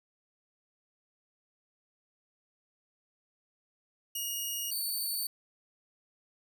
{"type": "tone pair in turn", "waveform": "10% pulse", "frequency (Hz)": [2873, 4512], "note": ["F7", "C#8"], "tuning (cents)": [48, 30], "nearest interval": "minor sixth", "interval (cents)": 782, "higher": "second", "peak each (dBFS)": -25, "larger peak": "neither", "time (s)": [[4.15, 4.71], [4.71, 5.27]], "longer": "neither", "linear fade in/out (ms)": 5, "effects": []}